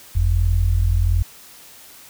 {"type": "tone pair together", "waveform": "sine", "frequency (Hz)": [46.41, 87.7], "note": ["F#1", "F2"], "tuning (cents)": [6, 8], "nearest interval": "major seventh", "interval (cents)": 1102, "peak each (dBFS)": -17, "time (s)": [0.15, 1.23], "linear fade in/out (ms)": 10, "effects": ["white hiss -44 dBFS RMS until 2.09 s"]}